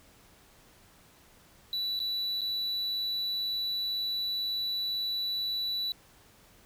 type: tone with dropouts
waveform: triangle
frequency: 3951 Hz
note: B7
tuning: in tune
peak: -28 dBFS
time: 1.73-5.92 s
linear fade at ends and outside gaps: 1 ms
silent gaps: 1.992-2.001 / 2.409-2.416 s
effects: pink hiss -59 dBFS RMS until 6.65 s